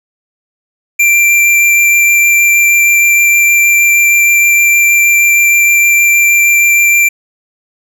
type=tone with vibrato; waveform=square; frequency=2362 Hz; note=D7; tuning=9 cents sharp; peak=-6 dBFS; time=0.99-7.09 s; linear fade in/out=10 ms; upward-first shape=sine; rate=6.4 Hz; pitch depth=8 cents each way; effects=none